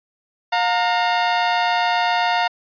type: tone pair together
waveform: sawtooth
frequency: 712 / 920.2 Hz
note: F5 / A#5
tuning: +33 / -23 cents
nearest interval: major third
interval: 444 cents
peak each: -15 / -16 dBFS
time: 0.52-2.48 s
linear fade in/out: 10 ms
effects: resampled to 11025 Hz